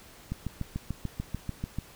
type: click train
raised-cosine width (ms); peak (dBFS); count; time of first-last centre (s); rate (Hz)
5; -19; 11; 0.32-1.786; 6.82
effects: pink hiss -52 dBFS RMS until 1.95 s